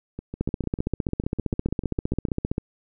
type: two click trains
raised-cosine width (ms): 3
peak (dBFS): -11 / -20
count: 34 / 15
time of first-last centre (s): 0.41-2.581 / 0.19-2.286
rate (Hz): 15.2 / 6.68
effects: none